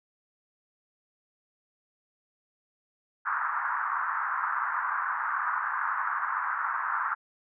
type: band-pass noise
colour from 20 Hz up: pink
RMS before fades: -30 dBFS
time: 3.25-7.15 s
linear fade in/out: 20 ms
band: 980 to 1600 Hz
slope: 48 dB/octave
effects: none